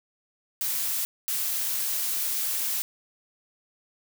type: noise bursts at uneven times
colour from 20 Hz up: blue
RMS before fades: -28 dBFS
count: 2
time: 0.61-1.05 / 1.28-2.82 s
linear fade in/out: 0 ms
effects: none